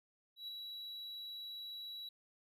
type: tone with ADSR envelope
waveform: triangle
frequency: 3909 Hz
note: B7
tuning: 19 cents flat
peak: -40 dBFS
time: 0.36-2.09 s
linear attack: 120 ms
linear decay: 11 ms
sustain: -3 dB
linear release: 4 ms
effects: none